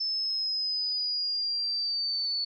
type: linear sweep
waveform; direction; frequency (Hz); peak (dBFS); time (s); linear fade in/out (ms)
sine; down; 5270 to 4445; -27; 0-2.45; 10
effects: none